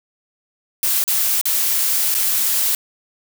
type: noise with dropouts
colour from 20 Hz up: blue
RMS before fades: -18 dBFS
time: 0.83-2.75 s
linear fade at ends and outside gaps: 1 ms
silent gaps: 1.04-1.078 / 1.413-1.455 / 2.143-2.149 s
effects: none